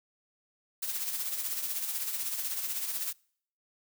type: noise with tremolo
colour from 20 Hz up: blue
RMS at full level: -32 dBFS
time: 0.82-3.13 s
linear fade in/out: 10 ms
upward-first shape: sine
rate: 16 Hz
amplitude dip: 50%
effects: noise-tail reverb RT60 0.6 s tail -26 dB re dry